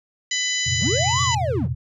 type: harmonic tone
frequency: 998 Hz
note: B5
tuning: 18 cents sharp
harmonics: 2 / 3 / 4 / 5 / 6 / 7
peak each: -26 / -27 / -29 / -32 / -31 / -27 dBFS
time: 0.31-1.35 s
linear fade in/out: 5 ms
type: chord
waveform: sine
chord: F suspended fourth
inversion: none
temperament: equal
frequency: 87.31 / 116.54 / 130.81 Hz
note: F2 / Bb2 / C3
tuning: 0 / 0 / 0 cents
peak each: -27 dBFS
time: 0.66-1.75 s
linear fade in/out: 10 ms
type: linear two-way sweep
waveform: triangle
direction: up then down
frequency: 64.7 to 1174.7 to 64.7 Hz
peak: -20 dBFS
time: 0.78-1.7 s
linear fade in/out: 50 ms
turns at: 1.22 s
effects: none